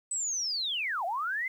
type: linear two-way sweep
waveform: sine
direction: down then up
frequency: 8100 to 656 to 2112 Hz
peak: -29 dBFS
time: 0.11-1.48 s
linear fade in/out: 5 ms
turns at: 1.05 s
effects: 10-bit